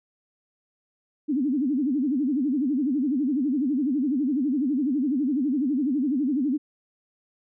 sine tone with vibrato, 274.1 Hz, C#4, 19 cents flat, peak -21 dBFS, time 1.28-6.58 s, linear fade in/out 20 ms, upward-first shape sine, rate 12 Hz, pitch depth 210 cents each way, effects none

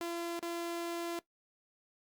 sawtooth tone with dropouts, 340.7 Hz, F4, 43 cents flat, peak -32 dBFS, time 0.01-1.19 s, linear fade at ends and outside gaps 1 ms, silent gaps 0.393-0.427 s, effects noise-tail reverb RT60 0.1 s tail -18 dB re dry + Opus 48 kbps

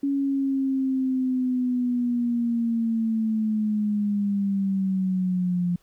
sine linear sweep, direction down, 280 to 174.61 Hz, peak -21 dBFS, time 0.03-5.76 s, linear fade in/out 5 ms, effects pink hiss -64 dBFS RMS until 5.82 s

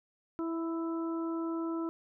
harmonic tone with a mistuned harmonic, 329.6 Hz, E4, in tune, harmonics 1 / 2 / 3 / 4, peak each -32 / -46 / -45 / -44 dBFS, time 0.39-1.89 s, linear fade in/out 0 ms, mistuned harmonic 3, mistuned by +15 cents, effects none

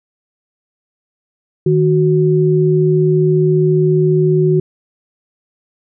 sine tone pair together, 155.38 / 370 Hz, D#3 / F#4, -2 / 0 cents, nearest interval octave + minor third, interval 1502 cents, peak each -12 dBFS, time 1.66-4.6 s, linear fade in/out 5 ms, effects none

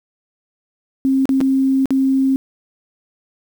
sine tone with dropouts, 267.2 Hz, C4, 36 cents sharp, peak -12 dBFS, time 1.05-2.36 s, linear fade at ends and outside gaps 0 ms, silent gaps 1.255-1.292 / 1.405-1.412 / 1.857-1.906 s, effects 7-bit

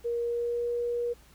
sine tone with pitch glide, 472.1 to 477.9 Hz, A#4 to A#4, +22 to +43 cents, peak -27 dBFS, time 0.04-1.14 s, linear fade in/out 20 ms, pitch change +21 cents, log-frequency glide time 0.2-0.71 s, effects added 60 Hz sine -56 dBFS peak until 1.34 s + pink hiss -59 dBFS RMS until 1.34 s

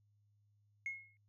sine tone with exponential decay, 2165 Hz, C#7, 41 cents flat, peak -34 dBFS, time 0.86-1.17 s, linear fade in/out 1 ms, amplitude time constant 66 ms, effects tanh soft clip ceiling -34 dBFS + added 103 Hz sine -70 dBFS peak until 1.28 s

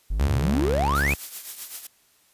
triangle exponential sweep, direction up, 40.46 to 2637 Hz, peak -20 dBFS, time 0.1-1.14 s, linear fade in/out 10 ms
sawtooth tone, 70.3 Hz, C#2, 25 cents sharp, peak -19 dBFS, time 0.19-1.15 s, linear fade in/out 10 ms
blue noise with tremolo, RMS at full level -32 dBFS, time 0.95-1.87 s, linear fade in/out 5 ms, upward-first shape triangle, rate 7.8 Hz, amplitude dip 70%
effects white hiss -61 dBFS RMS until 2.33 s + resampled to 32000 Hz

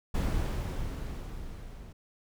brown noise with level ramp, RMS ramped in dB -27 to -46 dBFS, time 0.14-1.93 s, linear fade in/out 10 ms, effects none

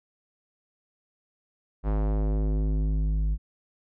square tone with low-pass filter sweep, 52.1 Hz, G#1, 6 cents sharp, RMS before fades -25 dBFS, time 1.83-3.38 s, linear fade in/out 50 ms, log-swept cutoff 1100 to 110 Hz, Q 0.92, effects none

